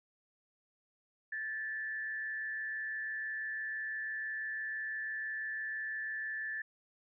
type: tone with frequency modulation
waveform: sine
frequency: 1749 Hz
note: A6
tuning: 11 cents flat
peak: -36 dBFS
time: 1.32-6.62 s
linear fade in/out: 5 ms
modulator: 128 Hz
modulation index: 0.48
effects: none